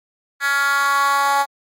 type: tone with high-pass filter sweep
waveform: 10% pulse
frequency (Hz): 280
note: C#4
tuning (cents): +18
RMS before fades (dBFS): -17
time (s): 0.4-1.46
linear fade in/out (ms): 50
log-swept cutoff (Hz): 1600 to 850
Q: 3.8
effects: MP3 64 kbps